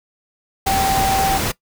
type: tone in noise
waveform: sine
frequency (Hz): 776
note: G5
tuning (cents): -18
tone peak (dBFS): -16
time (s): 0.66-1.38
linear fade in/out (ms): 10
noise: pink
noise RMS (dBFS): -21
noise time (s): 0.66-1.52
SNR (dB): +2
effects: noise-tail reverb RT60 0.1 s tail -19 dB re dry